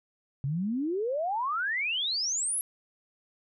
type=exponential sweep; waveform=sine; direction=up; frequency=130.81 to 11400 Hz; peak=-27 dBFS; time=0.44-2.61 s; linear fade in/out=0 ms; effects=none